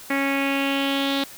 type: tone with low-pass filter sweep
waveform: sawtooth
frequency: 275.8 Hz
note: C#4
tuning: 9 cents flat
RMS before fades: -23 dBFS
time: 0.1-1.24 s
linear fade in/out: 5 ms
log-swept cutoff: 2100 to 3800 Hz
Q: 4.8
effects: white hiss -42 dBFS RMS until 1.37 s